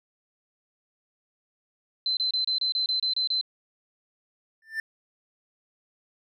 sine tone bursts, 4066 Hz, B7, 50 cents sharp, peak -23 dBFS, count 10, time 2.06-3.412 s, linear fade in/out 2 ms, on 110 ms, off 28 ms
triangle tone with exponential growth, 1781 Hz, A6, 21 cents sharp, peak -22 dBFS, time 4.62-4.8 s, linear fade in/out 2 ms, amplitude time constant 38 ms
effects none

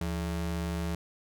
square ring-modulated tone, 125 Hz, B2, 21 cents sharp, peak -28 dBFS, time 0.01-0.95 s, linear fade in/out 2 ms, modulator 48.9 Hz, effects none

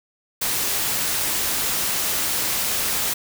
white noise, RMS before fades -23 dBFS, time 0.41-3.14 s, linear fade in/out 10 ms, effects none

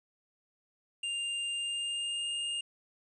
square tone with pitch glide, 2799 to 2825 Hz, F7 to F7, +3 to +19 cents, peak -33 dBFS, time 1.03-2.61 s, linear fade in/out 5 ms, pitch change +16 cents, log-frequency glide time 1.51-2.29 s, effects resampled to 24000 Hz + 11-bit

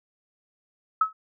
sine tone with exponential decay, 1290 Hz, E6, 38 cents flat, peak -14 dBFS, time 1.01-1.13 s, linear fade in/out 5 ms, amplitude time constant 26 ms, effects none

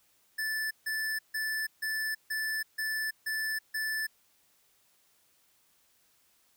square tone bursts, 1751 Hz, A6, 9 cents flat, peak -31 dBFS, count 8, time 0.38-4.07 s, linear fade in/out 10 ms, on 330 ms, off 150 ms, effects white hiss -68 dBFS RMS until 6.56 s

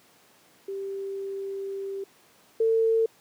sine tone pair in turn, 392 / 449.6 Hz, G4 / A4, 0 / +37 cents, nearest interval major second, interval 237 cents, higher second, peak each -30 / -19 dBFS, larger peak second, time 0.68-2.04 / 2.6-3.06 s, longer first, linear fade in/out 5 ms, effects pink hiss -58 dBFS RMS until 3.2 s + high-pass 200 Hz 12 dB/octave

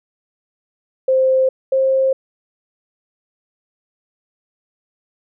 sine tone pair in turn, 523.3 / 530.9 Hz, C5 / C5, 0 / +25 cents, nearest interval unison, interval 25 cents, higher second, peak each -11 / -12 dBFS, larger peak first, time 1.08-1.49 / 1.72-2.13 s, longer neither, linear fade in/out 5 ms, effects none

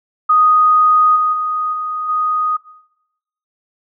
sine tone with level steps, 1244 Hz, D#6, 1 cent flat, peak -8 / -12 / -16 / -19 / -14 dBFS, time 0.29-2.57 s, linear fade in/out 10 ms, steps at 1.15 / 1.32 / 1.72 / 2.08 s, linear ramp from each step 20 ms, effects noise-tail reverb RT60 0.9 s tail -19 dB re dry

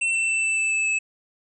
square tone with pitch steps, 2697 / 2681 / 2666 / 2651 / 2635 / 2620 / 2605 Hz, E7 / E7 / E7 / E7 / E7 / E7 / E7, +39 / +29 / +19 / +9 / -1 / -11 / -21 cents, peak -21 dBFS, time 0.01-0.99 s, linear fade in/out 10 ms, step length 140 ms, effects resampled to 24000 Hz

